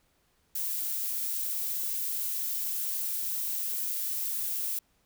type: noise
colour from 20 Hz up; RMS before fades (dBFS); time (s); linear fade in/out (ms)
violet; -32; 0.55-4.79; 5
effects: pink hiss -70 dBFS RMS until 5.05 s